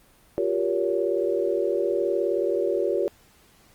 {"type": "chord", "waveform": "sine", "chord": "G half-diminished seventh", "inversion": "third", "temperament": "just", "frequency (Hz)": [352.8, 392, 470.4, 564.5], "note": ["F4", "G4", "Bb4", "Db5"], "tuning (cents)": [18, 0, 16, 31], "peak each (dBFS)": [-27, -26, -28, -27], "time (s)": [0.38, 3.08], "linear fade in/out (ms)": 0, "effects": ["pink hiss -57 dBFS RMS until 3.74 s", "Opus 32 kbps"]}